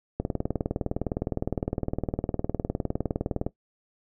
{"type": "click train", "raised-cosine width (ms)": 2, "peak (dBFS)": -13, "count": 65, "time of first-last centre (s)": [0.2, 3.465], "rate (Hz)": 19.6, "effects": ["noise-tail reverb RT60 0.1 s tail -17 dB re dry"]}